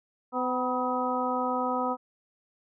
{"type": "harmonic tone with a mistuned harmonic", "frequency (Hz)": 252.8, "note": "B3", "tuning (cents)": 41, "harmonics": [1, 2, 3, 4, 5], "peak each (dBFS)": [-32, -32, -32, -32, -32], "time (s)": [0.32, 1.97], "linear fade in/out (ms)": 50, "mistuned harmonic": 4, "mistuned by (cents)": -57, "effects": []}